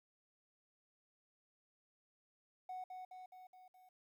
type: tone with echo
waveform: triangle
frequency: 740 Hz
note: F#5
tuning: in tune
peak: -40 dBFS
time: 2.69-2.84 s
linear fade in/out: 5 ms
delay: 210 ms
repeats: 5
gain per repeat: -4 dB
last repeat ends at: 3.89 s
effects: tanh soft clip ceiling -39 dBFS + 13-bit